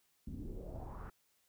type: noise with low-pass filter sweep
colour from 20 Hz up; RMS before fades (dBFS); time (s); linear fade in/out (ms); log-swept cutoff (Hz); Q
brown; -45; 0.27-1.1; 5; 220 to 1500; 3.6
effects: white hiss -75 dBFS RMS until 1.48 s